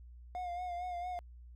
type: tone with vibrato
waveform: triangle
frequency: 713 Hz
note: F5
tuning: 36 cents sharp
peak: -35 dBFS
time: 0.35-1.19 s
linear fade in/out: 0 ms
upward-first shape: sine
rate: 4.4 Hz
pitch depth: 43 cents each way
effects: added 60 Hz sine -50 dBFS peak until 1.55 s + AAC 64 kbps